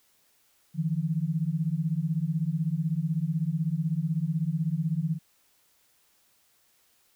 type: beating tone pair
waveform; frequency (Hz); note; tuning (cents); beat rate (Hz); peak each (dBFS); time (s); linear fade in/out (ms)
sine; 152.7 / 168.7; D#3 / E3; -32 / +40; 16; -28; 0.74-5.19; 50
effects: white hiss -66 dBFS RMS until 7.15 s